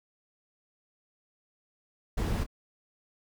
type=noise with echo; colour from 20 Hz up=brown; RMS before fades=-29 dBFS; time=2.17-2.44 s; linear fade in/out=10 ms; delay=25 ms; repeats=1; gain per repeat=-11 dB; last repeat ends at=2.465 s; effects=none